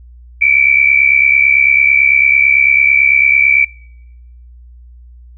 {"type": "tone pair together", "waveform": "sine", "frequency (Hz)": [2276, 2345], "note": ["C#7", "D7"], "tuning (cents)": [45, -3], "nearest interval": "minor second", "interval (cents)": 52, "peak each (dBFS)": -10, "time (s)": [0.41, 3.65], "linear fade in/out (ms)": 10, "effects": ["noise-tail reverb RT60 0.9 s tail -24 dB re dry", "added 60 Hz sine -35 dBFS peak until 5.37 s"]}